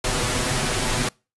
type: noise with comb filter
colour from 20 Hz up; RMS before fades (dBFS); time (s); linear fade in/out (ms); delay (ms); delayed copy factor
pink; -23; 0.04-1.09; 5; 8; +0.65
effects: noise-tail reverb RT60 0.3 s tail -26 dB re dry + resampled to 24000 Hz